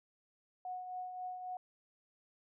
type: tone with tremolo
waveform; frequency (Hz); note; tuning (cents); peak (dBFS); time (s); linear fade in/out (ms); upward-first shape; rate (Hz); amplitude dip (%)
sine; 733; F#5; -16; -38; 0.65-1.57; 2; triangle; 3.7; 50
effects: none